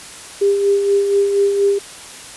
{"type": "tone with tremolo", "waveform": "sine", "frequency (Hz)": 400, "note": "G4", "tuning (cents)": 35, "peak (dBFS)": -10, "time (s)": [0.41, 1.79], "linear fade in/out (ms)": 10, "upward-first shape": "sine", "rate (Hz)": 4.2, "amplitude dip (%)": 45, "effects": ["white hiss -35 dBFS RMS until 2.36 s", "resampled to 24000 Hz"]}